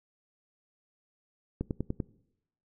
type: click train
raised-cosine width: 3 ms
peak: -18 dBFS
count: 5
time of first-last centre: 1.61-2.002 s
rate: 10.2 Hz
effects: noise-tail reverb RT60 0.8 s tail -21 dB re dry